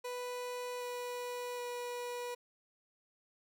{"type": "tone with pitch steps", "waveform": "30% pulse", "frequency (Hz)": [493.9, 490.5, 487.1], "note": ["B4", "B4", "B4"], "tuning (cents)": [0, -12, -24], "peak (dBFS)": -36, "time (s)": [0.04, 2.35], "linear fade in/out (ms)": 10, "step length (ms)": 770, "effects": []}